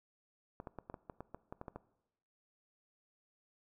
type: clicks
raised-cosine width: 1 ms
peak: -30 dBFS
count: 12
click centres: 0.601 / 0.672 / 0.787 / 0.899 / 0.942 / 1.098 / 1.206 / 1.346 / 1.525 / 1.614 / 1.682 / 1.76 s
effects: noise-tail reverb RT60 0.9 s tail -19 dB re dry